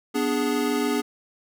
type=chord; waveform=square; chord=G# diminished; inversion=first; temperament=equal; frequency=246.9 / 293.7 / 415.3 Hz; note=B3 / D4 / G#4; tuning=0 / 0 / 0 cents; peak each=-27 dBFS; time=0.14-1.02 s; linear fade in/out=20 ms; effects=none